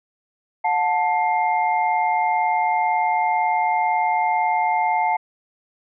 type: tone cluster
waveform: sine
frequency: 722 / 880 / 2114 Hz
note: F#5 / A5 / C7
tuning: -43 / 0 / +17 cents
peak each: -22 / -19 / -27 dBFS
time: 0.64-5.17 s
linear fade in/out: 10 ms
effects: none